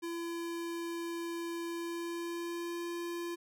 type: tone with pitch glide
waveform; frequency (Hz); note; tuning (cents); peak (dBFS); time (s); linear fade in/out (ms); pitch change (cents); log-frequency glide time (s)
square; 338.3 to 343.4; E4 to F4; +45 to -29; -37; 0.02-3.36; 20; +26; 1.66-2.87
effects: none